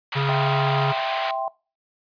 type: band-pass noise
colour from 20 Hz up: white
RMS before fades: -30 dBFS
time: 0.12-1.31 s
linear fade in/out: 2 ms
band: 640 to 3400 Hz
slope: 24 dB/octave
type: harmonic tone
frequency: 138.59 Hz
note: C#3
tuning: in tune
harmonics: 1 / 3 / 5 / 7 / 9 / 10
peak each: -21 / -29 / -36 / -32 / -32 / -34 dBFS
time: 0.15-0.93 s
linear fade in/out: 20 ms
type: chord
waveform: sine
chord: C major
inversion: first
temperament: equal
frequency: 659.3 / 784 / 1046.5 Hz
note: E5 / G5 / C6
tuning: 0 / 0 / 0 cents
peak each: -27 / -26 / -31 dBFS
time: 0.29-1.48 s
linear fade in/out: 0 ms
effects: noise-tail reverb RT60 0.3 s tail -21 dB re dry + resampled to 11025 Hz